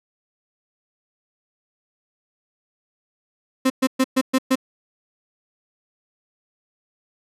35% pulse tone bursts, 261.6 Hz, C4, in tune, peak -13 dBFS, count 6, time 3.65-4.556 s, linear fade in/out 10 ms, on 51 ms, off 120 ms, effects resampled to 32000 Hz

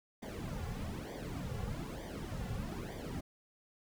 brown noise with flanger, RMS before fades -41 dBFS, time 0.22-3.21 s, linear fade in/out 10 ms, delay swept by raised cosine 0.73 to 3.23 ms, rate 1.1 Hz, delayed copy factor -0.85, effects none

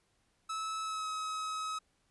45% pulse tone with pitch glide, 1300 to 1276.9 Hz, E6 to D#6, -24 to +44 cents, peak -35 dBFS, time 0.49-1.79 s, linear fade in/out 10 ms, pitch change -32 cents, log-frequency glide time 0.83-1.07 s, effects pink hiss -74 dBFS RMS until 2.1 s + resampled to 24000 Hz

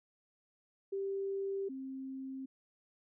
sine tone pair in turn, 392 / 265.6 Hz, G4 / C4, 0 / +26 cents, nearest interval perfect fifth, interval 674 cents, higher first, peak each -34 / -40 dBFS, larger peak first, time 0.92-1.69 / 1.69-2.46 s, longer neither, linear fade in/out 10 ms, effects none

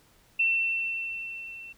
sine tone with level ramp, 2694 Hz, E7, 37 cents sharp, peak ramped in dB -20 to -41 dBFS, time 0.39-1.73 s, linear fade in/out 10 ms, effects pink hiss -61 dBFS RMS until 1.77 s

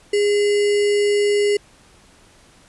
sine tone with sample-and-hold, 410.5 Hz, G#4, 20 cents flat, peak -14 dBFS, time 0.13-1.57 s, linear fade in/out 5 ms, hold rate 2450 Hz, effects pink hiss -51 dBFS RMS until 2.68 s + resampled to 24000 Hz

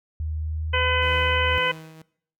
sine tone with pitch glide, 77.78 to 79.19 Hz, D#2 to D#2, 0 to +31 cents, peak -25 dBFS, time 0.2-1.58 s, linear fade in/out 0 ms, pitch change +31 cents, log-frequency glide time 0.39-0.8 s
harmonic tone, 505 Hz, B4, 39 cents sharp, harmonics 1 / 2 / 3 / 4 / 5 / 6, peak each -27 / -27 / -27 / -27 / -27 / -27 dBFS, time 0.73-1.72 s, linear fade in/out 10 ms
sawtooth tone with tremolo, 159.3 Hz, D#3, 41 cents sharp, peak -32 dBFS, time 1.02-2.02 s, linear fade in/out 2 ms, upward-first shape triangle, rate 1.9 Hz, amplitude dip 65%
effects noise-tail reverb RT60 0.6 s tail -20 dB re dry

